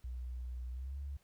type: tone with pitch glide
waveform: sine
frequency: 61.74 to 70.11 Hz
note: B1 to C#2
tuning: 0 to +20 cents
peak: -39 dBFS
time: 0.04-1.17 s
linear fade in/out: 5 ms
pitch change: +220 cents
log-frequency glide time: 0.71-0.99 s
effects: pink hiss -72 dBFS RMS until 1.23 s